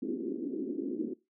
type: band-pass noise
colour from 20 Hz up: pink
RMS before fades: -35 dBFS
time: 0.02-1.14 s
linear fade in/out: 10 ms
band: 240 to 380 Hz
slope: 48 dB/octave
effects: noise-tail reverb RT60 0.2 s tail -17 dB re dry